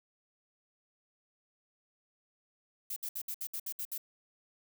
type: noise bursts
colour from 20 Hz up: violet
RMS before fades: -38 dBFS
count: 9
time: 2.9-3.979 s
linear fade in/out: 5 ms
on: 63 ms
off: 64 ms
effects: none